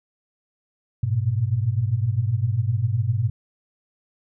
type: tone cluster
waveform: sine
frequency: 101.5 / 113.6 / 121.3 Hz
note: G#2 / A#2 / B2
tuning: -39 / -44 / -31 cents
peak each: -23 / -28 / -22 dBFS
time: 1.03-3.3 s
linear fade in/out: 5 ms
effects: none